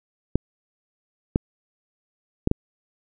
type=clicks; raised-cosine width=3 ms; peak=-5 dBFS; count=4; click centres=0.356 / 1.359 / 2.474 / 2.514 s; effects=none